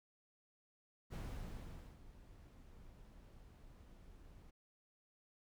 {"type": "noise with ADSR envelope", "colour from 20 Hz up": "brown", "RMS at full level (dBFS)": -43, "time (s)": [1.1, 4.51], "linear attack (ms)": 36, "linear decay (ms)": 840, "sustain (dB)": -16, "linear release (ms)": 11, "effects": []}